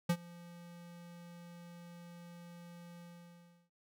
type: tone with ADSR envelope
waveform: square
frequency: 172.6 Hz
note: F3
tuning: 20 cents flat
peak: -27 dBFS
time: 0.09-3.7 s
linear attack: 8 ms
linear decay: 63 ms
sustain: -24 dB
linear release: 690 ms
effects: none